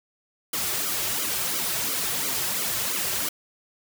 white noise with flanger, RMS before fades -27 dBFS, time 0.53-3.29 s, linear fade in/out 5 ms, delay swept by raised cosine 1.1 to 4.2 ms, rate 2.9 Hz, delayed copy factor -0.95, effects none

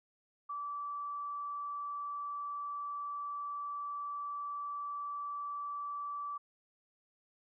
sine tone, 1158 Hz, D6, 25 cents flat, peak -37 dBFS, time 0.49-6.38 s, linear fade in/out 10 ms, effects none

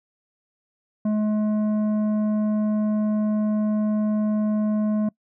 triangle tone with tanh clipping, 212.6 Hz, G#3, 41 cents sharp, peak -21 dBFS, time 1.05-5.09 s, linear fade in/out 5 ms, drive 13 dB, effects noise-tail reverb RT60 0.1 s tail -24 dB re dry

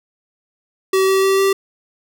square tone with pitch steps, 381.9 / 384.6 / 387.2 / 389.9 Hz, G4 / G4 / G4 / G4, -45 / -33 / -21 / -9 cents, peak -13 dBFS, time 0.93-1.53 s, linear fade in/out 5 ms, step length 150 ms, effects none

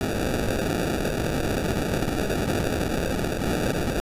violet noise with sample-and-hold, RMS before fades -25 dBFS, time 0.01-4 s, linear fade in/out 0 ms, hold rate 1050 Hz, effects resampled to 32000 Hz

